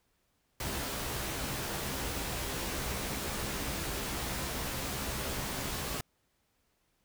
pink noise with comb filter, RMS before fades -36 dBFS, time 0.6-6.01 s, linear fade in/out 2 ms, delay 15 ms, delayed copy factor +0.55, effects pink hiss -75 dBFS RMS until 7.04 s

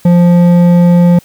triangle tone with hard clipping, 174.61 Hz, F3, in tune, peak -5 dBFS, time 0.05-1.19 s, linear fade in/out 5 ms, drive 12 dB, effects white hiss -43 dBFS RMS until 1.24 s

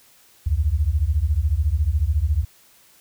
sine beating tone pair, 68.4 / 82.4 Hz, C#2 / E2, -23 / 0 cents, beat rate 14 Hz, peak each -20 dBFS, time 0.46-2.45 s, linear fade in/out 10 ms, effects white hiss -54 dBFS RMS until 3 s

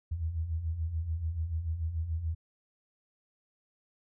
sine beating tone pair, 76.2 / 83.1 Hz, D#2 / E2, -36 / +15 cents, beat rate 6.9 Hz, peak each -38 / -31 dBFS, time 0.11-2.35 s, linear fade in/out 10 ms, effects none

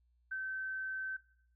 sine tone, 1540 Hz, G6, 31 cents flat, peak -36 dBFS, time 0.31-1.17 s, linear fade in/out 10 ms, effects noise-tail reverb RT60 0.6 s tail -17 dB re dry + added 60 Hz sine -69 dBFS peak until 1.55 s

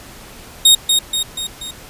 sawtooth tone with echo, 3729 Hz, A#7, in tune, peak -3 dBFS, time 0.65-0.75 s, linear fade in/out 5 ms, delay 240 ms, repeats 4, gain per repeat -5 dB, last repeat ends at 1.71 s, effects pink hiss -38 dBFS RMS until 1.89 s + resampled to 32000 Hz

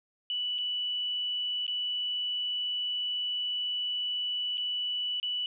sine tone with dropouts, 2962 Hz, F#7, 1 cent sharp, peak -29 dBFS, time 0.3-5.46 s, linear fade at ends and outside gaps 1 ms, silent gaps 0.583-0.586 / 1.666-1.679 / 4.573-4.579 / 5.2-5.229 s, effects none

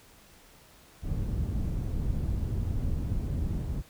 white low-pass noise, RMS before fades -30 dBFS, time 1.02-3.83 s, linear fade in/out 50 ms, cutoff 100 Hz, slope 12 dB/octave, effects pink hiss -56 dBFS RMS until 3.89 s

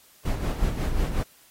brown noise with tremolo, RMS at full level -23 dBFS, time 0.25-1.23 s, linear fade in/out 5 ms, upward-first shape sine, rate 5.5 Hz, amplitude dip 55%, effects white hiss -56 dBFS RMS until 1.5 s + AAC 48 kbps

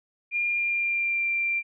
sine tone with pitch glide, 2407 to 2367 Hz, D7 to D7, +42 to +13 cents, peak -23 dBFS, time 0.31-1.63 s, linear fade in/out 50 ms, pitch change -29 cents, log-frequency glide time 0.5-1.28 s, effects none

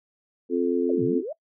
sine chord, F major, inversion second, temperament just, 261.9 / 349.2 / 436.5 Hz, C4 / F4 / A4, +2 / 0 / -14 cents, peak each -25 dBFS, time 0.49-1.23 s, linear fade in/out 50 ms
sine exponential two-way sweep, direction down then up, 680 to 113.4 to 680 Hz, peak -29 dBFS, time 0.89-1.33 s, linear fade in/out 10 ms, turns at 1.03 s
effects noise-tail reverb RT60 0.1 s tail -22 dB re dry

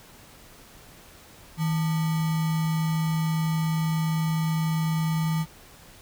sine tone with sample-and-hold, 160.1 Hz, D#3, 50 cents sharp, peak -22 dBFS, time 1.57-5.46 s, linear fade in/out 50 ms, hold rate 1050 Hz, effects pink hiss -50 dBFS RMS until 6.01 s

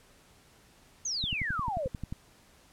sine exponential sweep, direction down, 6645 to 492.7 Hz, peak -30 dBFS, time 1.05-1.88 s, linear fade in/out 5 ms
click train, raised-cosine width 5 ms, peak -23 dBFS, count 11, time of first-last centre 1.24-2.125 s, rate 11.3 Hz
effects pink hiss -60 dBFS RMS until 2.72 s + low-pass 12000 Hz 12 dB/octave

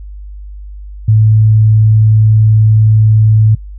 sine tone, 108.7 Hz, A2, 21 cents flat, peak -4 dBFS, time 1.08-3.55 s, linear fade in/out 5 ms, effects noise-tail reverb RT60 0.1 s tail -24 dB re dry + added 50 Hz sine -25 dBFS peak until 3.78 s

